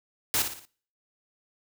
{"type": "noise with echo", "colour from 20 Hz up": "white", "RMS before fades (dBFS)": -25, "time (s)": [0.34, 0.42], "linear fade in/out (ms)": 0, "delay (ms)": 58, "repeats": 4, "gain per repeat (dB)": -7, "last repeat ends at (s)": 0.652, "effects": ["noise-tail reverb RT60 0.5 s tail -24 dB re dry"]}